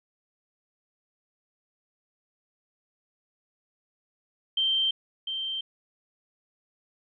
sine tone with echo, 3136 Hz, G7, in tune, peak -22 dBFS, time 4.57-4.91 s, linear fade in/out 5 ms, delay 700 ms, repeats 1, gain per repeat -7 dB, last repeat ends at 5.61 s, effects none

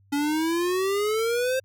square exponential sweep, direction up, 281.6 to 530 Hz, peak -23 dBFS, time 0.12-1.6 s, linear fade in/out 10 ms, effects added 98 Hz sine -56 dBFS peak until 1.64 s

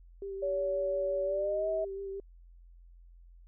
sine tone with vibrato, 392 Hz, G4, in tune, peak -36 dBFS, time 0.22-2.2 s, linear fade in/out 2 ms, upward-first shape sine, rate 5.7 Hz, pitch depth 20 cents each way
sine tone with pitch glide, 567 to 640.1 Hz, C#5 to D#5, +39 to +49 cents, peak -29 dBFS, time 0.42-1.85 s, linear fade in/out 10 ms, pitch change +210 cents, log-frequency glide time 1.24-1.69 s
effects added 43 Hz sine -52 dBFS peak until 3.47 s

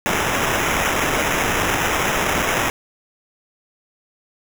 white noise with sample-and-hold, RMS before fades -20 dBFS, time 0.06-2.7 s, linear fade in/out 0 ms, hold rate 4410 Hz, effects none

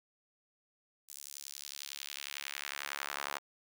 sawtooth tone with high-pass filter sweep, 71 Hz, C#2, 42 cents sharp, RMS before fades -43 dBFS, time 1.08-3.39 s, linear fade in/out 20 ms, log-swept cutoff 7800 to 980 Hz, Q 1.2, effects none

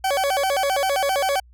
40% pulse tone with vibrato, 656 Hz, E5, 9 cents flat, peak -18 dBFS, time 0.04-1.4 s, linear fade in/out 5 ms, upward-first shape square, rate 7.6 Hz, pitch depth 270 cents each way, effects added 60 Hz sine -47 dBFS peak until 1.53 s

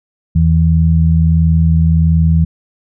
sine tone pair together, 81.45 / 162.9 Hz, E2 / E3, -20 / -20 cents, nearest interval octave, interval 1200 cents, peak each -10 dBFS, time 0.35-2.45 s, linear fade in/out 10 ms, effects none

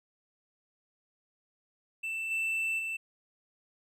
triangle tone with level steps, 2662 Hz, E7, 16 cents sharp, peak -31 / -27 / -31 dBFS, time 2.03-2.97 s, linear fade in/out 10 ms, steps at 2.3 / 2.78 s, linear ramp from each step 20 ms, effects none

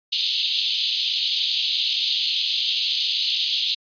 white band-pass noise, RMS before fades -23 dBFS, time 0.12-3.75 s, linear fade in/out 10 ms, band 3000 to 4400 Hz, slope 48 dB/octave, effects resampled to 11025 Hz

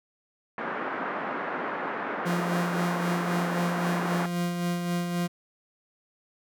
white band-pass noise, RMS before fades -32 dBFS, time 0.58-4.26 s, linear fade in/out 2 ms, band 200 to 1600 Hz, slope 24 dB/octave
40% pulse tone with tremolo, 174.61 Hz, F3, in tune, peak -24 dBFS, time 2.25-5.28 s, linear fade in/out 20 ms, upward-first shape sine, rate 3.8 Hz, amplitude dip 40%
effects none

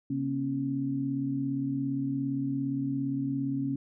sine tone cluster, 135.1 / 237 / 274.4 Hz, C#3 / A#3 / C#4, -44 / +29 / -17 cents, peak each -34 / -38 / -29 dBFS, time 0.1-3.76 s, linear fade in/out 5 ms, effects none

